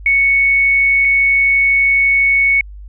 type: tone pair in turn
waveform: sine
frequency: 2217 / 2217 Hz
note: C#7 / C#7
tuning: 0 / 0 cents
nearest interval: unison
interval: 0 cents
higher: neither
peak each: -9 dBFS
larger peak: neither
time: 0.06-1.05 / 1.05-2.61 s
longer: second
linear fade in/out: 2 ms
effects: added 50 Hz sine -30 dBFS peak until 2.88 s